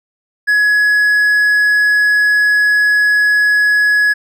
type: tone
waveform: triangle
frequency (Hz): 1683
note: G#6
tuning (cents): +23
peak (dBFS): -7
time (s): 0.47-4.14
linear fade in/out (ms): 20
effects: none